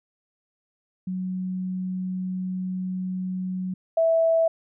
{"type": "tone pair in turn", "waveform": "sine", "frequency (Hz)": [185, 656], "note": ["F#3", "E5"], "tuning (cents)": [0, -9], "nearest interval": "octave + minor seventh", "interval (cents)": 2191, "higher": "second", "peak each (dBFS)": [-26, -17], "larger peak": "second", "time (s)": [[1.07, 3.74], [3.97, 4.48]], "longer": "first", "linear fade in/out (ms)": 5, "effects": []}